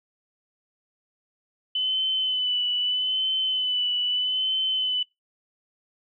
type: tone with vibrato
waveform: sine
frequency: 3013 Hz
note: F#7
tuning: 31 cents sharp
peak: -22 dBFS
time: 1.75-5.03 s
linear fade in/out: 5 ms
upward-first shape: sine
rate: 0.79 Hz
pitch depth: 31 cents each way
effects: noise-tail reverb RT60 0.2 s tail -24 dB re dry